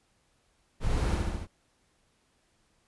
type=noise with echo; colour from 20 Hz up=brown; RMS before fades=-27 dBFS; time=0.8-1.19 s; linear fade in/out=50 ms; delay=71 ms; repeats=4; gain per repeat=-2 dB; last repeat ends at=1.474 s; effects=pink hiss -70 dBFS RMS until 2.87 s + resampled to 24000 Hz